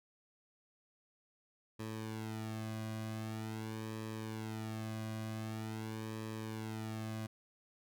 sawtooth tone with flanger, 110 Hz, A2, in tune, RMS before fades -42 dBFS, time 1.79-7.27 s, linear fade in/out 10 ms, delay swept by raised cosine 1.4 to 2.25 ms, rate 0.45 Hz, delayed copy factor -0.8, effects none

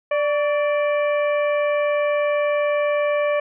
harmonic tone with a mistuned harmonic, 588 Hz, D5, 2 cents sharp, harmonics 1 / 2 / 3 / 4 / 5, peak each -18 / -28 / -31 / -30 / -42 dBFS, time 0.11-3.4 s, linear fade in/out 5 ms, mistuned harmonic 2, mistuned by -58 cents, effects none

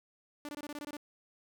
sawtooth tone bursts, 293.7 Hz, D4, in tune, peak -36 dBFS, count 9, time 0.45-0.968 s, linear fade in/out 0 ms, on 38 ms, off 22 ms, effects none

